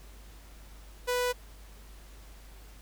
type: tone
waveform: sawtooth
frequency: 493.9 Hz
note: B4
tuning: in tune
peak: -23 dBFS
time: 1.07-1.33 s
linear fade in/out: 20 ms
effects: added 50 Hz sine -48 dBFS peak until 2.81 s + pink hiss -56 dBFS RMS until 2.81 s